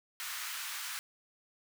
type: high-pass noise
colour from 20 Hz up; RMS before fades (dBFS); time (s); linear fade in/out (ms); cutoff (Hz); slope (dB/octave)
pink; -40; 0.2-0.99; 0; 1200; 24
effects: none